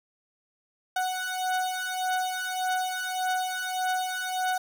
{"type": "beating tone pair", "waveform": "30% pulse", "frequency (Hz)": [740, 741.7], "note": ["F#5", "F#5"], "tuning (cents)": [0, 4], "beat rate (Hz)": 1.7, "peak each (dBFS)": [-28, -27], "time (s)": [0.96, 4.58], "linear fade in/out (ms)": 5, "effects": []}